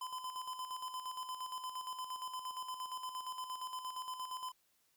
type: tone with tremolo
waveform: square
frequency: 1019 Hz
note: C6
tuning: 46 cents flat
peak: -40 dBFS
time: 0.01-4.52 s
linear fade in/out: 5 ms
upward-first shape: square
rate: 8.6 Hz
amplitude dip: 55%
effects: white hiss -75 dBFS RMS until 4.96 s